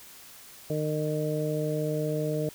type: harmonic tone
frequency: 152.7 Hz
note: D#3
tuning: 32 cents flat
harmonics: 1 / 2 / 3 / 4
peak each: -30 / -34 / -31 / -33 dBFS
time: 0.7-2.49 s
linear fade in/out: 2 ms
effects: white hiss -49 dBFS RMS until 2.54 s